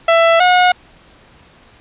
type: tone pair in turn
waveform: sawtooth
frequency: 665 / 724.7 Hz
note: E5 / F#5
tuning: +15 / -36 cents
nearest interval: minor second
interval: 149 cents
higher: second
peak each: -4 dBFS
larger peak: neither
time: 0.08-0.4 / 0.4-0.72 s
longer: neither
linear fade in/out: 5 ms
effects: pink hiss -46 dBFS RMS until 1.8 s + resampled to 8000 Hz